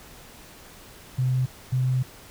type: tone bursts at uneven times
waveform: sine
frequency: 128.3 Hz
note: C3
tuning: 34 cents flat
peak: -20 dBFS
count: 2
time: 1.18-1.46 / 1.72-2.03 s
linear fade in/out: 10 ms
effects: pink hiss -47 dBFS RMS until 2.3 s